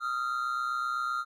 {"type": "tone pair together", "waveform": "triangle", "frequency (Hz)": [1248, 1375.8], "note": ["D#6", "F6"], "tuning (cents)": [5, -26], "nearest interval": "major second", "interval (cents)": 169, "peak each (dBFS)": [-31, -29], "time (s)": [0, 1.25], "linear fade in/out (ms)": 50, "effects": []}